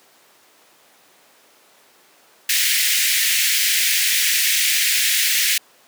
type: high-pass noise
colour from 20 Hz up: pink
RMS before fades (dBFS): -18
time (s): 2.49-5.58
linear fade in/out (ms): 5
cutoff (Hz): 1800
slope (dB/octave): 48
effects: pink hiss -52 dBFS RMS until 5.87 s + high-pass 400 Hz 12 dB/octave